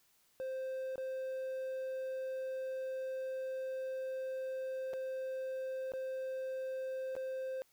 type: tone with dropouts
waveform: triangle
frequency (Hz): 523.3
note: C5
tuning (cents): 0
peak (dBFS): -35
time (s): 0.4-7.62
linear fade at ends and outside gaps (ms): 0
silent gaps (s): 0.957-0.98 / 4.933-4.937 / 5.92-5.936 / 7.153-7.165
effects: white hiss -71 dBFS RMS until 7.72 s